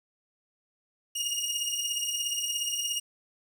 20% pulse beating tone pair, 2846 / 2863 Hz, F7 / F7, +32 / +42 cents, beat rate 17 Hz, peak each -28 / -26 dBFS, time 1.15-3 s, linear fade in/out 10 ms, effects 10-bit

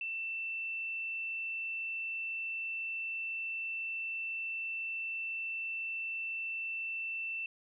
sine tone, 2674 Hz, E7, 24 cents sharp, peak -35 dBFS, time 0.01-7.46 s, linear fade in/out 2 ms, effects none

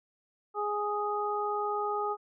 harmonic tone, 415.3 Hz, G#4, in tune, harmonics 1 / 2 / 3, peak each -33 / -33 / -33 dBFS, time 0.54-2.17 s, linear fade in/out 50 ms, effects none

